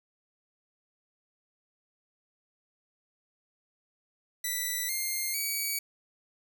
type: tone with pitch steps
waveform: 5% pulse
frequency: 1975.5 / 2117 / 2269 Hz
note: B6 / C7 / C#7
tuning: 0 / +20 / +40 cents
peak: -20 dBFS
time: 4.44-5.79 s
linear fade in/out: 5 ms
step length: 450 ms
effects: none